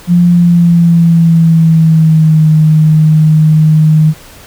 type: tone with pitch glide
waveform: sine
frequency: 174.61 to 155.56 Hz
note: F3 to D#3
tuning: 0 to 0 cents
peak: -3 dBFS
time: 0.07-4.14 s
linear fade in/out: 50 ms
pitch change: -200 cents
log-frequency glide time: 0.28-2.48 s
effects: pink hiss -35 dBFS RMS until 4.46 s